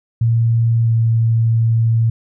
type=tone with pitch glide; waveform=sine; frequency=115.4 to 114.07 Hz; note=A#2 to A#2; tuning=-17 to -37 cents; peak=-11 dBFS; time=0.21-2.1 s; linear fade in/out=5 ms; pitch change=-20 cents; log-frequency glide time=0.84-0.89 s; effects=none